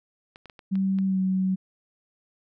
clicks, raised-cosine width 0.3 ms, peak -29 dBFS, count 6, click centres 0.359 / 0.457 / 0.498 / 0.592 / 0.755 / 0.987 s
sine tone with pitch glide, 192.3 to 188.23 Hz, G3 to F#3, -33 to +30 cents, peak -21 dBFS, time 0.71-1.56 s, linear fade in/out 20 ms, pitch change -37 cents, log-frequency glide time 1.05-1.19 s
effects none

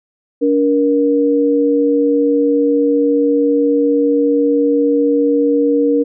sine tone pair together, 286.9 / 472.2 Hz, D4 / A#4, -40 / +22 cents, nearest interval major sixth, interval 862 cents, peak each -13 dBFS, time 0.41-6.04 s, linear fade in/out 20 ms, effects none

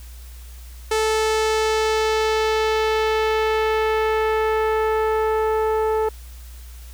sawtooth tone with low-pass filter sweep, 437.3 Hz, A4, 11 cents flat, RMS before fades -20 dBFS, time 0.91-6.09 s, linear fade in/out 5 ms, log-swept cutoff 9000 to 1000 Hz, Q 0.93, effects added 60 Hz sine -36 dBFS peak until 6.93 s + white hiss -48 dBFS RMS until 6.93 s

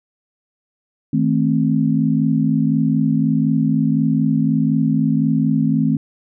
sine chord, A diminished, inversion second, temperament just, 158.4 / 220 / 264 Hz, Eb3 / A3 / C4, +31 / 0 / +16 cents, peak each -18 dBFS, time 1.13-5.97 s, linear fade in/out 5 ms, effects none

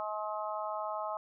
harmonic tone, 212.4 Hz, G#3, 39 cents sharp, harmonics 3 / 4 / 5 / 6, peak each -38 / -39 / -40 / -41 dBFS, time 0-1.17 s, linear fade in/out 0 ms, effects none

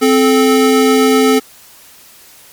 square tone pair together, 261.6 / 433.4 Hz, C4 / A4, 0 / -26 cents, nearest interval major sixth, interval 874 cents, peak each -11 dBFS, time 0.01-1.4 s, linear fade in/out 20 ms, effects white hiss -41 dBFS RMS until 2.52 s + MP3 96 kbps

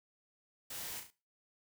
white noise with echo, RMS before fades -44 dBFS, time 0.7-1 s, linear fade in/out 5 ms, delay 35 ms, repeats 3, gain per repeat -6 dB, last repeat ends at 1.105 s, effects noise-tail reverb RT60 0.3 s tail -18 dB re dry

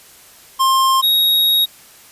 square tone pair in turn, 1060 / 3777 Hz, C6 / A#7, +22 / +22 cents, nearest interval octave + minor seventh, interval 2200 cents, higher second, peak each -12 dBFS, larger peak neither, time 0.59-1.02 / 1.02-1.66 s, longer second, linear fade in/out 20 ms, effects white hiss -44 dBFS RMS until 2.11 s + resampled to 32000 Hz

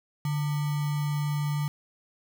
sine tone with sample-and-hold, 146.83 Hz, D3, in tune, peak -25 dBFS, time 0.25-1.68 s, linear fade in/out 2 ms, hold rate 1050 Hz, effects none

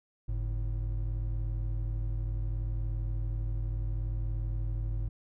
triangle tone pair together, 48.62 / 109.3 Hz, G1 / A2, -13 / -11 cents, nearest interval octave + major second, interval 1402 cents, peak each -29 / -33 dBFS, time 0.28-5.09 s, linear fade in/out 10 ms, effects none

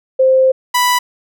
sine / sawtooth tone pair in turn, 523.3 / 987.9 Hz, C5 / B5, 0 / 0 cents, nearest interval major seventh, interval 1100 cents, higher second, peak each -7 dBFS, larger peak neither, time 0.19-0.52 / 0.74-0.99 s, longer first, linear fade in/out 10 ms, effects none

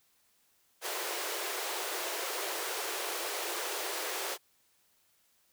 pink high-pass noise, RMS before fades -36 dBFS, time 0.81-4.38 s, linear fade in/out 50 ms, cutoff 340 Hz, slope 96 dB/octave, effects white hiss -70 dBFS RMS until 5.52 s

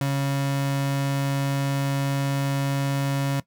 35% pulse tone, 138.59 Hz, C#3, in tune, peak -20 dBFS, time 0.01-3.4 s, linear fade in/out 2 ms, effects noise-tail reverb RT60 0.1 s tail -18 dB re dry

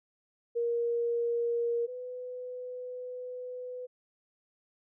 sine tone pair in turn, 471 / 499.8 Hz, A#4 / B4, +18 / +21 cents, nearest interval minor second, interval 103 cents, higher second, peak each -27 / -37 dBFS, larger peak first, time 0.55-1.87 / 1.87-3.87 s, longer second, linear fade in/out 20 ms, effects none

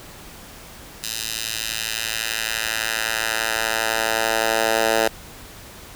10% pulse tone with high-pass filter sweep, 111.8 Hz, A2, 28 cents sharp, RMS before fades -23 dBFS, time 1.03-5.08 s, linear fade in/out 5 ms, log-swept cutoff 4100 to 550 Hz, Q 0.96, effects pink hiss -41 dBFS RMS until 5.95 s

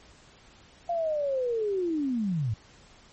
sine linear sweep, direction down, 698.5 to 99.4 Hz, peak -25 dBFS, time 0.89-2.54 s, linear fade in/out 5 ms, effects pink hiss -55 dBFS RMS until 3.12 s + MP3 32 kbps

